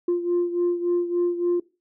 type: beating tone pair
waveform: sine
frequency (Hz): 349.2 / 352.7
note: F4 / F4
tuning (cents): 0 / +17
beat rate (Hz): 3.5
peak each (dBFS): -20 / -25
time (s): 0.08-1.6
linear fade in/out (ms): 5
effects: noise-tail reverb RT60 0.3 s tail -21 dB re dry + tanh soft clip ceiling -16 dBFS